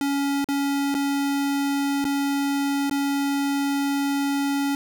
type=tone with dropouts; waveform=square; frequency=280.2 Hz; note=C#4; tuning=19 cents sharp; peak=-22 dBFS; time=0.01-4.75 s; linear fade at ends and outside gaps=1 ms; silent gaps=0.444-0.487 / 0.943-0.949 / 2.043-2.051 / 2.897-2.911 s; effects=none